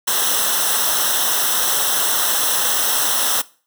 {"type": "noise with comb filter", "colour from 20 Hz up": "white", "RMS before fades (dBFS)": -18, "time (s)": [0.07, 3.42], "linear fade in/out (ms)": 10, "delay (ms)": 0.43, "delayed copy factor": -0.85, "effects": ["noise-tail reverb RT60 0.4 s tail -21 dB re dry"]}